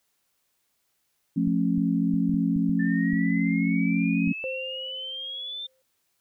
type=chord; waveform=sine; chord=F augmented; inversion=none; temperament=just; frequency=174.61 / 218.3 / 272.8 Hz; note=F3 / A3 / C#4; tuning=0 / -13 / -28 cents; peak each=-25 / -26 / -25 dBFS; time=1.36-4.33 s; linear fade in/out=10 ms
type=clicks; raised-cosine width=5 ms; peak=-26 dBFS; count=9; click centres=1.476 / 1.78 / 2.139 / 2.294 / 2.342 / 2.563 / 2.694 / 3.133 / 4.276 s
type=exponential sweep; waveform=sine; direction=up; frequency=1760 to 3603 Hz; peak=-32 dBFS; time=2.79-5.67 s; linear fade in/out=10 ms
type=tone with exponential decay; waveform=sine; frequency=523.3 Hz; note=C5; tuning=in tune; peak=-28 dBFS; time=4.44-5.82 s; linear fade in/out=0 ms; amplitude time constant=300 ms
effects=white hiss -73 dBFS RMS until 6.2 s